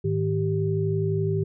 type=tone cluster; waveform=sine; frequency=104.7 / 156.6 / 390.5 Hz; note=G#2 / D#3 / G4; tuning=+15 / +11 / -7 cents; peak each=-26 dBFS; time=0.04-1.44 s; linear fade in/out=10 ms; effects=none